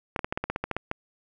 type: clicks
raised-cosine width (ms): 0.5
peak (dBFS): -13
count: 12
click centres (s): 0.162 / 0.192 / 0.245 / 0.325 / 0.375 / 0.44 / 0.5 / 0.561 / 0.64 / 0.713 / 0.766 / 0.914
effects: none